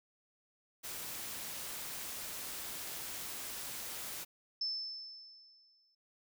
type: noise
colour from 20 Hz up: white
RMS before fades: -43 dBFS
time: 0.83-4.25 s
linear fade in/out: 20 ms
type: tone with exponential decay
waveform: sine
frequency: 5274 Hz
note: E8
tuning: in tune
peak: -32 dBFS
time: 4.61-5.95 s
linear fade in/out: 5 ms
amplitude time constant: 290 ms
effects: none